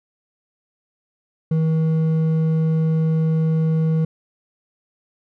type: tone with hard clipping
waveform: sine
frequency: 159.8 Hz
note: D#3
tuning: 47 cents sharp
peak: -17 dBFS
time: 1.51-4.05 s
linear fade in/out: 5 ms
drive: 5 dB
effects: none